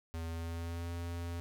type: tone with pitch glide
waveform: square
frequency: 82.4 to 85.5 Hz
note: E2 to F2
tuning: 0 to -36 cents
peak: -38 dBFS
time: 0.14-1.4 s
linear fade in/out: 0 ms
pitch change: +64 cents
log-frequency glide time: 0.26-0.91 s
effects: none